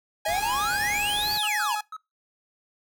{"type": "tone with pitch glide", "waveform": "sawtooth", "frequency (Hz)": [827, 840], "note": ["G#5", "G#5"], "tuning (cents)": [-8, 19], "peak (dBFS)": -24, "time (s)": [0.25, 1.81], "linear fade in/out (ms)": 5, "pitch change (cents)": 27, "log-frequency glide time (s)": [1.14, 1.27]}
{"type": "exponential two-way sweep", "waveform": "square", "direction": "up then down", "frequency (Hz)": [622.3, 4699, 847], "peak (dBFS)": -26, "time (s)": [0.26, 1.75], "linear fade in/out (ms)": 2, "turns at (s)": 1.34}
{"type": "noise", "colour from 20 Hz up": "pink", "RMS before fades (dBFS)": -39, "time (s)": [0.28, 1.38], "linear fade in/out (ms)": 5}
{"type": "tone bursts", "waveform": "triangle", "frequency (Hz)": 1283, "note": "E6", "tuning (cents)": -47, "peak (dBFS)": -32, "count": 4, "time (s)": [1.43, 1.966], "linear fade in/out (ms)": 2, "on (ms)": 44, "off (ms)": 120}
{"effects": ["noise-tail reverb RT60 0.2 s tail -22 dB re dry"]}